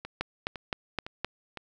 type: two click trains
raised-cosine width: 0.3 ms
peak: -13 / -22 dBFS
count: 5 / 4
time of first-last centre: 0.21-1.246 / 0.05-1.573 s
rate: 3.86 / 1.97 Hz
effects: none